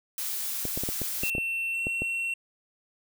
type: noise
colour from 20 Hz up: blue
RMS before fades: -32 dBFS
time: 0.18-1.3 s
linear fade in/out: 2 ms
type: clicks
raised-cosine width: 2 ms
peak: -19 dBFS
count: 10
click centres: 0.653 / 0.775 / 0.836 / 0.889 / 1.017 / 1.235 / 1.351 / 1.382 / 1.869 / 2.02 s
type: tone with pitch glide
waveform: triangle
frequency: 2700 to 2720 Hz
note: E7 to F7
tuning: +41 to -46 cents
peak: -26 dBFS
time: 1.23-2.34 s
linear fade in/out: 5 ms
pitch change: +13 cents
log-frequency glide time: 1.72-1.83 s
effects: none